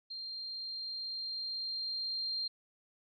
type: tone with level ramp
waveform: sine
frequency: 4186 Hz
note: C8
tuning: in tune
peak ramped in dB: -40 to -33 dBFS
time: 0.1-2.48 s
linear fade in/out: 10 ms
effects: none